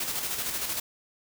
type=noise with tremolo; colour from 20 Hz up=white; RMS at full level=-30 dBFS; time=0-0.8 s; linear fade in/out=5 ms; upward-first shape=square; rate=13 Hz; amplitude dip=40%; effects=none